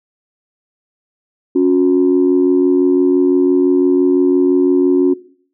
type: tone pair together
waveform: sine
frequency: 277.2 / 363.1 Hz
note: C#4 / F#4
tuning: 0 / -33 cents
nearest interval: perfect fourth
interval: 467 cents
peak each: -11 dBFS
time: 1.55-5.14 s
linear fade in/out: 10 ms
effects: noise-tail reverb RT60 0.5 s tail -18 dB re dry + tanh soft clip ceiling -3 dBFS